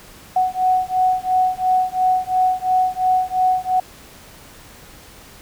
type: beating tone pair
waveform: sine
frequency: 740 / 742.9 Hz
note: F#5 / F#5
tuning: 0 / +7 cents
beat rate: 2.9 Hz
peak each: -18 dBFS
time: 0.36-3.8 s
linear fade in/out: 5 ms
effects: pink hiss -43 dBFS RMS until 5.41 s